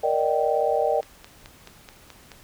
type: chord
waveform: sine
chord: Eb major seventh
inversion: second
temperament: just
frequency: 466.7 / 583.4 / 622.3 / 777.8 Hz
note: Bb4 / D5 / Eb5 / G5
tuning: +2 / -12 / 0 / -14 cents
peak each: -25 dBFS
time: 0.03-1.01 s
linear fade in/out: 10 ms
type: click train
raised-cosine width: 0.2 ms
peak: -24 dBFS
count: 7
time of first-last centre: 1.03-2.318 s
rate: 4.66 Hz
effects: pink hiss -51 dBFS RMS until 2.43 s